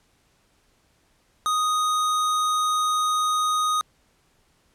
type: tone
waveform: square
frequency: 1244.5 Hz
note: D#6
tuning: in tune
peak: -21 dBFS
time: 1.46-3.81 s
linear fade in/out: 0 ms
effects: pink hiss -64 dBFS RMS until 4.74 s + low-pass 11000 Hz 12 dB/octave